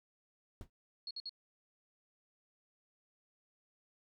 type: noise with exponential decay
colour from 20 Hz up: brown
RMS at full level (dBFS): -42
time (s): 0.61-0.7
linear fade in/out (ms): 1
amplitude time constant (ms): 18
type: tone bursts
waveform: sine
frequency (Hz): 4325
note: C#8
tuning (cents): -43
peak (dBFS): -40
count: 3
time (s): 1.07-1.294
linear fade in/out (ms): 2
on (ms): 38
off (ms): 55
effects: none

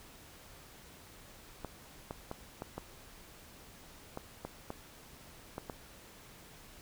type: clicks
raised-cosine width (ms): 1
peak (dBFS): -25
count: 10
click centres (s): 1.647 / 2.109 / 2.314 / 2.621 / 2.78 / 4.174 / 4.45 / 4.704 / 5.581 / 5.698
effects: pink hiss -55 dBFS RMS until 6.81 s

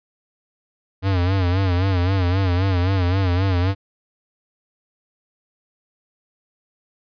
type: tone with vibrato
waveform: square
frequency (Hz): 92.5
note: F#2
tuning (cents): 0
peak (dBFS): -17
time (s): 1.02-3.75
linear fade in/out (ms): 50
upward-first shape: sine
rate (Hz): 3.8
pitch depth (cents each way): 100
effects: resampled to 11025 Hz

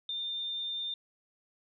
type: tone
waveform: sine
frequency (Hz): 3605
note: A7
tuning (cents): +41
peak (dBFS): -33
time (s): 0.09-0.94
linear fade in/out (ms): 2
effects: none

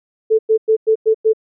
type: tone bursts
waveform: sine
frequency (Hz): 440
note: A4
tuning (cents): 0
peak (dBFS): -9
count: 6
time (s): 0.3-1.334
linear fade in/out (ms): 20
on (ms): 89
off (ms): 100
effects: none

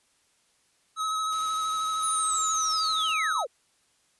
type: tone with vibrato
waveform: square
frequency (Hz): 1281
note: E6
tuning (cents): -50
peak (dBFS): -27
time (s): 0.96-3.45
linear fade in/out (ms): 50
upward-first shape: sine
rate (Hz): 13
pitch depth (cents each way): 17
type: noise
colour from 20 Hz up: white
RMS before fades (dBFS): -46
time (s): 1.32-3.14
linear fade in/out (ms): 5
type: linear sweep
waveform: sine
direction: down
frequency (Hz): 9956 to 415.3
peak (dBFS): -27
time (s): 2.02-3.47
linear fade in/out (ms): 20
effects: white hiss -67 dBFS RMS until 4.19 s + resampled to 24000 Hz

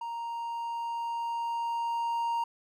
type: tone with level ramp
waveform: triangle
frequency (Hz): 932.3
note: A#5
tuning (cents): 0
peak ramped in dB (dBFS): -32 to -25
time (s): 0.01-2.44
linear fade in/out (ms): 5
effects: none

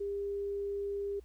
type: tone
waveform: sine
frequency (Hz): 401.5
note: G4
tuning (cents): +41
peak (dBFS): -33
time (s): 0-1.2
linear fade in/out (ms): 10
effects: added 60 Hz sine -53 dBFS peak until 1.24 s + pink hiss -70 dBFS RMS until 1.24 s

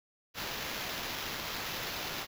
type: noise with sample-and-hold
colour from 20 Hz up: white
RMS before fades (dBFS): -38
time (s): 0.34-2.27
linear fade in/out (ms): 50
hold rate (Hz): 8820
effects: none

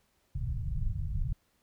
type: low-pass noise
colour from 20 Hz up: pink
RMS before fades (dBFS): -32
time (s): 0.35-1.33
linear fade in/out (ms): 5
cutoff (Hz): 150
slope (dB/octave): 48
effects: pink hiss -72 dBFS RMS until 1.62 s

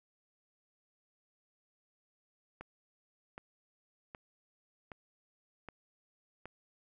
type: click train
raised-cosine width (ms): 0.5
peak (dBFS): -30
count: 6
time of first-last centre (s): 2.61-6.456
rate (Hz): 1.3
effects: none

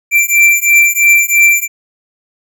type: beating tone pair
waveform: square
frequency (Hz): 2349 / 2352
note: D7 / D7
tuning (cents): 0 / +2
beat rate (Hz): 3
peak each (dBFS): -10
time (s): 0.11-1.68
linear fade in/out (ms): 50
effects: none

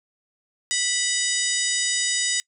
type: harmonic tone with a mistuned harmonic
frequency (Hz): 986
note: B5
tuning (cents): -3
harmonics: 2 / 3 / 4 / 5 / 6 / 7 / 8 / 9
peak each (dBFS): -29 / -31 / -29 / -29 / -32 / -27 / -29 / -32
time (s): 0.71-2.4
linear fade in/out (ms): 0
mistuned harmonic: 4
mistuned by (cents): -90
effects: noise-tail reverb RT60 0.1 s tail -24 dB re dry

